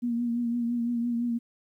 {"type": "tone with vibrato", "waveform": "sine", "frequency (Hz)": 237.2, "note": "A#3", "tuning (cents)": 30, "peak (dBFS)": -25, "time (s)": [0.02, 1.39], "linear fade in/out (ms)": 20, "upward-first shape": "triangle", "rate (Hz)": 5.9, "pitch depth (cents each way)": 43, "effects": ["11-bit"]}